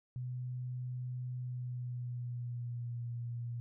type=tone with pitch glide; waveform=sine; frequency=125.2 to 119 Hz; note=B2 to A#2; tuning=+24 to +36 cents; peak=-37 dBFS; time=0.16-3.6 s; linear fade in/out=0 ms; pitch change=-88 cents; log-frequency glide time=1.37-3.03 s; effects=none